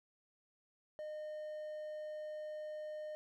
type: tone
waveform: triangle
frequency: 611 Hz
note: D#5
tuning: 32 cents flat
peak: -40 dBFS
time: 0.99-3.15 s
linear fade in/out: 0 ms
effects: none